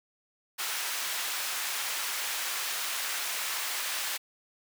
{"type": "high-pass noise", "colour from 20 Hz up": "pink", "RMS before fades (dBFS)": -33, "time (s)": [0.58, 4.18], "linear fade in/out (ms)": 20, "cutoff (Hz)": 1300, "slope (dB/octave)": 12, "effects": []}